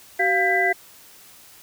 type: tone cluster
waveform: sine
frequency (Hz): 380.7 / 698 / 1601 / 1992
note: F#4 / F5 / G6 / B6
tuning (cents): +49 / -1 / +36 / +14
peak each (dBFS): -25 / -22 / -26 / -20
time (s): 0.19-0.73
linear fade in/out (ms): 10
effects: white hiss -48 dBFS RMS until 1.62 s